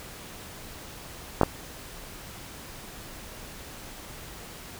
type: clicks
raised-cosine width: 1 ms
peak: -4 dBFS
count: 2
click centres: 1.413 / 1.433 s
effects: pink hiss -43 dBFS RMS until 4.79 s